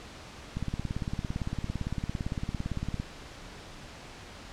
click train, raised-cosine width 5 ms, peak -19 dBFS, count 44, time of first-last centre 0.57-2.999 s, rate 17.7 Hz, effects pink hiss -46 dBFS RMS until 4.52 s + low-pass 6000 Hz 12 dB/octave

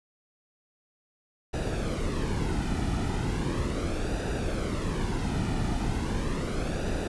brown noise with flanger, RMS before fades -29 dBFS, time 1.53-7.08 s, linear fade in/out 10 ms, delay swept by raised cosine 0.92 to 1.88 ms, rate 0.37 Hz, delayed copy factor -0.55, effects resampled to 24000 Hz

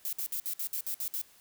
violet noise bursts, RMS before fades -34 dBFS, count 9, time 0.05-1.215 s, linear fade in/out 0 ms, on 77 ms, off 59 ms, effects white hiss -60 dBFS RMS until 1.4 s

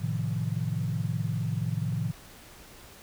sine chord, F dominant seventh, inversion first, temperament equal, 110 / 130.81 / 155.56 / 174.61 Hz, A2 / C3 / Eb3 / F3, 0 / 0 / 0 / 0 cents, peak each -31 / -33 / -32 / -35 dBFS, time 0-2.12 s, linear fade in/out 20 ms, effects pink hiss -50 dBFS RMS until 3.02 s

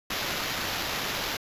white noise with sample-and-hold, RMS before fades -31 dBFS, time 0.1-1.37 s, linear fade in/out 5 ms, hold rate 8820 Hz, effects resampled to 32000 Hz

